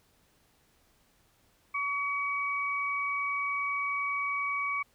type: tone pair together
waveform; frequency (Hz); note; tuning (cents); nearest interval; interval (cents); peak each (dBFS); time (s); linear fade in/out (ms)
sine; 1132.5 / 2265; C#6 / C#7; +37 / +37; octave; 1200; -32 / -31; 1.74-4.83; 10
effects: pink hiss -67 dBFS RMS until 4.94 s